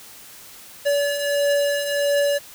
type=beating tone pair; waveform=square; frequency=571 / 572.5 Hz; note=D5 / D5; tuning=-49 / -44 cents; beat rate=1.5 Hz; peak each=-27 / -20 dBFS; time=0.85-2.39 s; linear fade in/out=20 ms; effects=white hiss -43 dBFS RMS until 2.54 s